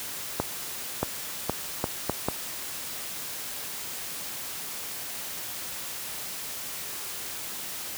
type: accelerating click train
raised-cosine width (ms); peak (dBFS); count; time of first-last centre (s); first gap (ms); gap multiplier
1; -10; 6; 0.4-2.285; 630; 0.74
effects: white hiss -36 dBFS RMS until 7.97 s + high-pass 60 Hz 12 dB/octave